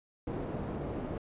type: low-pass noise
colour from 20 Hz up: white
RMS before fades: -37 dBFS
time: 0.27-1.18 s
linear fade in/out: 2 ms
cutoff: 430 Hz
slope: 12 dB/octave
effects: resampled to 8000 Hz